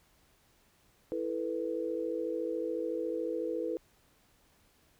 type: chord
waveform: sine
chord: E suspended fourth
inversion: none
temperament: equal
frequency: 329.6 / 440 / 493.9 Hz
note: E4 / A4 / B4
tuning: 0 / 0 / 0 cents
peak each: -36 / -37 / -35 dBFS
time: 1.12-3.77 s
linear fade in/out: 0 ms
effects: pink hiss -67 dBFS RMS until 4.99 s